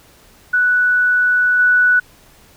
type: tone with level steps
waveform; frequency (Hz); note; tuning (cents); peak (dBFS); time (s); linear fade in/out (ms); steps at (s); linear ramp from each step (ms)
sine; 1480; F#6; 0; -11 / -9; 0.53-2; 10; 1.59; 5
effects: pink hiss -48 dBFS RMS until 2.56 s